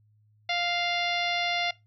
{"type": "harmonic tone", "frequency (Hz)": 698.5, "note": "F5", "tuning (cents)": 0, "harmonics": [1, 2, 3, 4, 5, 6, 7, 8], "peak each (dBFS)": [-30, -39, -30, -34, -33, -37, -42, -45], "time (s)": [0.49, 1.71], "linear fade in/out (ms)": 5, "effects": ["noise-tail reverb RT60 0.2 s tail -20 dB re dry", "added 106 Hz sine -60 dBFS peak until 1.86 s"]}